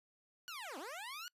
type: linear two-way sweep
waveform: 15% pulse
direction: down then up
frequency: 1487 to 246.9 to 1487 Hz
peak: -38 dBFS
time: 0.48-1.28 s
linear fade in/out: 0 ms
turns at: 0.78 s
effects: noise-tail reverb RT60 0.1 s tail -26 dB re dry + resampled to 32000 Hz